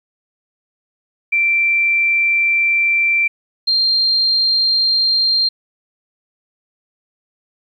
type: tone pair in turn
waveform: sine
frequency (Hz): 2349 / 4185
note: D7 / C8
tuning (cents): 0 / 0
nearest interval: minor seventh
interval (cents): 1000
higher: second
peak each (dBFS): -12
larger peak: neither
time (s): 1.32-3.28 / 3.67-5.49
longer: first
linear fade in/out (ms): 10
effects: 9-bit